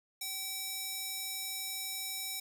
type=tone with high-pass filter; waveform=square; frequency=768 Hz; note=G5; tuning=36 cents flat; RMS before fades=-39 dBFS; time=0.21-2.4 s; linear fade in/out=5 ms; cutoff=4200 Hz; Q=0.56; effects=none